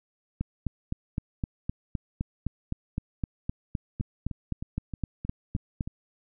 two click trains, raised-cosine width 5 ms, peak -16 / -22 dBFS, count 22 / 7, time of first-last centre 0.41-5.808 / 4-5.875 s, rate 3.89 / 3.2 Hz, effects none

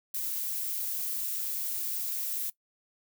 violet noise, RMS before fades -33 dBFS, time 0.14-2.5 s, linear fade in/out 5 ms, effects noise-tail reverb RT60 0.1 s tail -20 dB re dry

